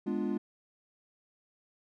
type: chord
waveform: triangle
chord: G# diminished seventh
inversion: none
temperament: equal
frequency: 207.7 / 246.9 / 293.7 / 349.2 Hz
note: G#3 / B3 / D4 / F4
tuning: 0 / 0 / 0 / 0 cents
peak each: -32 / -34 / -34 / -34 dBFS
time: 0.06-0.38 s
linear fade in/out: 10 ms
effects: none